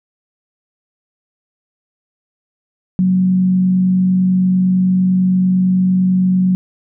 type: tone with frequency modulation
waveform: sine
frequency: 185 Hz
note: F#3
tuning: in tune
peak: -10 dBFS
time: 2.99-6.55 s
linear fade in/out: 0 ms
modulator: 48.9 Hz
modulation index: 0.23
effects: none